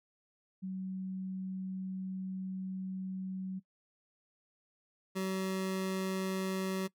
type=tone pair in turn; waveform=sine / 25% pulse; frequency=188.3 / 189.5 Hz; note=F#3 / F#3; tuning=+31 / +42 cents; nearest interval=unison; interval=11 cents; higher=second; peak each=-36 / -29 dBFS; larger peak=second; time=0.62-3.6 / 5.15-6.88 s; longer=first; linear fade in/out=20 ms; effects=noise-tail reverb RT60 0.1 s tail -21 dB re dry